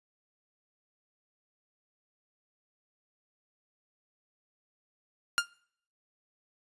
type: tone with exponential decay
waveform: sawtooth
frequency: 1405 Hz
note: F6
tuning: 10 cents sharp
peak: -16 dBFS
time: 5.38-5.47 s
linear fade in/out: 0 ms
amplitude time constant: 19 ms
effects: noise-tail reverb RT60 0.6 s tail -24 dB re dry + resampled to 24000 Hz